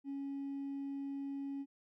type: tone with hard clipping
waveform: triangle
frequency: 277.2 Hz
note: C#4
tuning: in tune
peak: -38 dBFS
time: 0.04-1.66 s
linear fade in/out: 50 ms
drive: 2 dB
effects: none